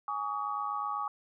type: chord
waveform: sine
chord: Ab suspended fourth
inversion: none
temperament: equal with one note detuned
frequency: 830.6 / 1136.6 / 1244.5 Hz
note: Ab5 / Db6 / Eb6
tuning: 0 / +43 / 0 cents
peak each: -37 / -34 / -37 dBFS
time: 0.08-1.08 s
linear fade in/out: 2 ms
effects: none